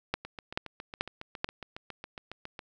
two click trains, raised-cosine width 0.3 ms, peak -12 / -24 dBFS, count 4 / 18, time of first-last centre 0.14-1.444 / 0.25-2.592 s, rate 2.3 / 7.26 Hz, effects none

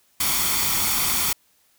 white noise with comb filter, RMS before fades -22 dBFS, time 0.2-1.33 s, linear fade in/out 5 ms, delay 0.89 ms, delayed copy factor +0.55, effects white hiss -62 dBFS RMS until 1.78 s

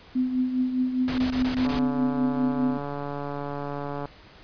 sine tone with tremolo, 254.7 Hz, C4, 46 cents flat, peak -19 dBFS, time 0.15-2.78 s, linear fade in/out 10 ms, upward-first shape triangle, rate 4.9 Hz, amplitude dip 65%
pink noise bursts, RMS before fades -32 dBFS, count 6, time 1.08-1.79 s, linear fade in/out 0 ms, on 100 ms, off 22 ms
click train, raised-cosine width 1 ms, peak -19 dBFS, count 345, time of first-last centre 1.65-4.056 s, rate 143 Hz
effects pink hiss -50 dBFS RMS until 4.43 s + resampled to 11025 Hz

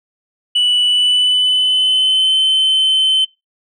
sine tone with pitch glide, 2960 to 3070 Hz, F#7 to G7, 0 to -37 cents, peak -8 dBFS, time 0.55-3.25 s, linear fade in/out 10 ms, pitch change +63 cents, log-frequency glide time 0.85-2.35 s, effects noise-tail reverb RT60 0.2 s tail -21 dB re dry + tanh soft clip ceiling -9 dBFS

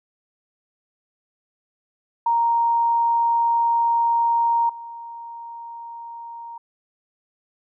sine tone with level steps, 932.3 Hz, A#5, in tune, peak -16 / -33 dBFS, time 2.26-6.58 s, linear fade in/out 5 ms, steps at 4.69 s, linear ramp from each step 5 ms, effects none

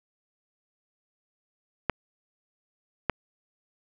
clicks, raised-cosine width 0.5 ms, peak -8 dBFS, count 2, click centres 1.897 / 3.097 s, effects none

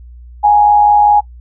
sine tone with amplitude modulation, 830.6 Hz, G#5, in tune, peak -3 dBFS, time 0.43-1.21 s, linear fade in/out 20 ms, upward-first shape sine, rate 105 Hz, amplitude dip 45%, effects noise-tail reverb RT60 0.1 s tail -21 dB re dry + added 60 Hz sine -32 dBFS peak until 1.4 s

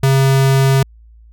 square tone, 135 Hz, C#3, 45 cents flat, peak -10 dBFS, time 0.03-0.83 s, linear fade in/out 5 ms, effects added 56 Hz sine -40 dBFS peak until 1.32 s

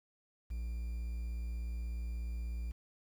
triangle tone with quantisation, 58.27 Hz, A#1, in tune, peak -34 dBFS, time 0.5-2.72 s, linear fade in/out 10 ms, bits 10, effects none

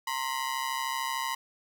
sawtooth ring-modulated tone, 988 Hz, B5, in tune, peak -23 dBFS, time 0.07-1.35 s, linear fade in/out 5 ms, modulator 66.6 Hz, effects none

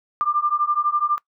sine beating tone pair, 1187 / 1199 Hz, D6 / D6, +18 / +36 cents, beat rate 12 Hz, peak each -21 dBFS, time 0.21-1.18 s, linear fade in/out 0 ms, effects noise-tail reverb RT60 0.1 s tail -21 dB re dry

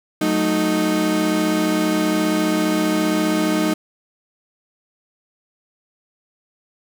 35% pulse chord, D# diminished, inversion first, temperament equal, 185 / 220 / 311.1 Hz, F#3 / A3 / D#4, 0 / 0 / 0 cents, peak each -22 / -22 / -17 dBFS, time 0.21-3.74 s, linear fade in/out 5 ms, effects none

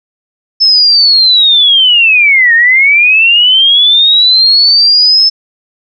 sine linear two-way sweep, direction down then up, 5274 to 1815 to 5274 Hz, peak -3 dBFS, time 0.6-5.3 s, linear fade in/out 20 ms, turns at 2.54 s, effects none

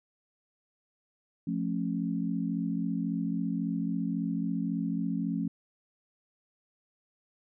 sine chord, F augmented, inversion none, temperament just, 174.61 / 218.3 / 272.8 Hz, F3 / A3 / C#4, 0 / -13 / -28 cents, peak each -32 / -33 / -33 dBFS, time 1.47-5.48 s, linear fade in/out 5 ms, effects none

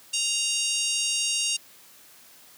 harmonic tone, 932.3 Hz, A#5, in tune, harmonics 3 / 4 / 5 / 6 / 7 / 8 / 9 / 10, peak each -28 / -34 / -33 / -33 / -31 / -37 / -34 / -33 dBFS, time 0.13-1.57 s, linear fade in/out 10 ms, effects white hiss -52 dBFS RMS until 2.57 s + high-pass 100 Hz 12 dB/octave

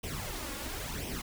pink noise with flanger, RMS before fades -38 dBFS, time 0.03-1.22 s, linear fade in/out 10 ms, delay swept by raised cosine 0.34 to 3.64 ms, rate 0.97 Hz, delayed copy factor +0.7, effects none

